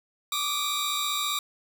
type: tone cluster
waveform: sawtooth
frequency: 1162 / 1217 / 3749 / 3948 Hz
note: D6 / D#6 / A#7 / B7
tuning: -19 / -39 / +9 / -1 cents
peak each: -27 / -33 / -26 / -35 dBFS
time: 0.32-1.39 s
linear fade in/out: 2 ms
effects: none